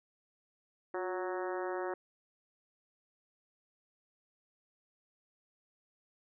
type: harmonic tone with a mistuned harmonic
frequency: 185 Hz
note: F#3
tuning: in tune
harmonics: 2 / 3 / 4 / 5 / 6 / 7 / 8 / 9 / 10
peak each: -37 / -41 / -43 / -45 / -47 / -48 / -49 / -50 / -51 dBFS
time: 0.94-1.94 s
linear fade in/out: 2 ms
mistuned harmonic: 2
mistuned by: -41 cents
effects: none